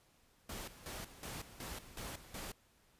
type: noise with tremolo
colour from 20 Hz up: pink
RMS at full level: -45 dBFS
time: 0.49-2.52 s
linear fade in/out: 5 ms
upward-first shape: square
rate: 2.7 Hz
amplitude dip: 75%
effects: pink hiss -70 dBFS RMS until 2.99 s + resampled to 32000 Hz